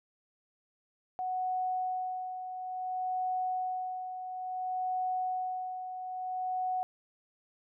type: tone with tremolo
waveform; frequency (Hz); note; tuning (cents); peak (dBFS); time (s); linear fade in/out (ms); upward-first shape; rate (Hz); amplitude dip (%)
sine; 740; F#5; 0; -29; 1.19-6.83; 0; sine; 0.58; 60
effects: none